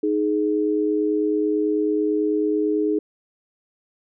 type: tone pair together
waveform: sine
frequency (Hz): 310.9 / 420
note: D#4 / G#4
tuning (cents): -1 / +19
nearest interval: perfect fourth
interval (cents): 520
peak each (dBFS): -21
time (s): 0.03-2.99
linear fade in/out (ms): 5
effects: none